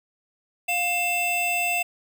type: tone pair together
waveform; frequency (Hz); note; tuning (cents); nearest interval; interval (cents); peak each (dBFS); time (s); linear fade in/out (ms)
square; 706 / 2670; F5 / E7; +19 / +22; octave + major seventh; 2303; -28 / -24; 0.68-1.83; 10
effects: none